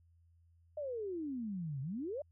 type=exponential two-way sweep; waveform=sine; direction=down then up; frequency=622 to 128.6 to 622 Hz; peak=-37 dBFS; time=0.77-2.22 s; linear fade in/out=5 ms; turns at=1.81 s; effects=added 84 Hz sine -64 dBFS peak until 2.31 s